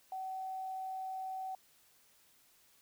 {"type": "tone with quantisation", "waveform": "sine", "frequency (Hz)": 758, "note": "F#5", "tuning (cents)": 42, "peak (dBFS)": -38, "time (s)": [0.12, 1.55], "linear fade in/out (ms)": 2, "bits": 11, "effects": ["white hiss -67 dBFS RMS until 2.81 s"]}